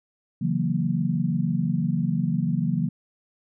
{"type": "chord", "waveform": "sine", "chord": "F# dominant seventh", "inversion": "second", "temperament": "equal", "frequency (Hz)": [138.59, 164.81, 185, 233.1], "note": ["C#3", "E3", "F#3", "A#3"], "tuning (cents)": [0, 0, 0, 0], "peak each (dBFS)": [-28, -25, -27, -28], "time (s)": [0.41, 2.89], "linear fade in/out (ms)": 10, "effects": []}